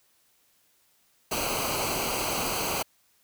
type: noise with comb filter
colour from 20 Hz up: pink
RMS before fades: -29 dBFS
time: 1.31-2.83 s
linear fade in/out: 10 ms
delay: 0.56 ms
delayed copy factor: -0.75
effects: white hiss -66 dBFS RMS until 3.23 s